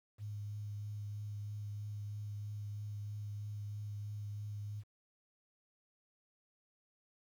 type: tone with vibrato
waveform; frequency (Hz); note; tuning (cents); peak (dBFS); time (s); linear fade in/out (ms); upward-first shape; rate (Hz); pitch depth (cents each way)
sine; 103.83; G#2; 0; -40; 0.18-4.84; 50; triangle; 3.1; 17
effects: 11-bit